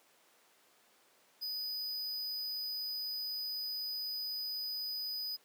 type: tone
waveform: square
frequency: 4978 Hz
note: D#8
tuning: in tune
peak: -37 dBFS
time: 1.41-5.37 s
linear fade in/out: 20 ms
effects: pink hiss -66 dBFS RMS until 5.44 s + high-pass 400 Hz 12 dB/octave